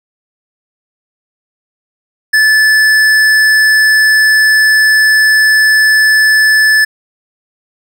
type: tone with tanh clipping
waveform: sine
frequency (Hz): 1740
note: A6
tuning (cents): -20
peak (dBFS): -7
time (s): 2.33-6.85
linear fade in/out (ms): 10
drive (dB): 14
effects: none